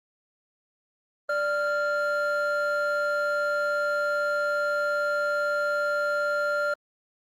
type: tone pair together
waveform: triangle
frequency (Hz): 587.3 / 1391.2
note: D5 / F6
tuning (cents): 0 / -7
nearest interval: octave + minor third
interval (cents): 1493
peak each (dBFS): -24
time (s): 1.29-6.74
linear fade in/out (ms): 5
effects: tanh soft clip ceiling -14 dBFS + Opus 24 kbps